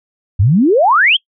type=exponential sweep; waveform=sine; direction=up; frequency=85.8 to 3362 Hz; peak=-7 dBFS; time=0.39-1.17 s; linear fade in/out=10 ms; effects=noise-tail reverb RT60 0.1 s tail -24 dB re dry